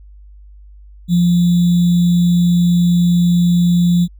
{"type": "tone with sample-and-hold", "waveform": "sine", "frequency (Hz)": 174.61, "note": "F3", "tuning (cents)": 0, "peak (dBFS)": -9, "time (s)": [1.08, 4.08], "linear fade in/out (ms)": 50, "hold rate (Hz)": 3675, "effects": ["added 50 Hz sine -37 dBFS peak until 4.19 s"]}